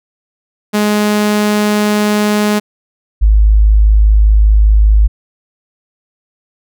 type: tone pair in turn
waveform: sawtooth / sine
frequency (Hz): 209.3 / 52.52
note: G#3 / G#1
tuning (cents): +14 / +20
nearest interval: 2 octaves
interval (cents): 2394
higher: first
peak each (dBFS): -6 / -4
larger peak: second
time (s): 0.73-2.6 / 3.21-5.08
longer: neither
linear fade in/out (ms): 20
effects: none